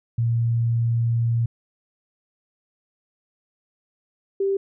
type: tone pair in turn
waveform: sine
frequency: 116.54 / 392 Hz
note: A#2 / G4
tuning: 0 / 0 cents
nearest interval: octave + major sixth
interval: 2100 cents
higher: second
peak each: -18 / -19 dBFS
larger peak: first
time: 0.18-1.46 / 4.4-4.57 s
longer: first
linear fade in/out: 5 ms
effects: none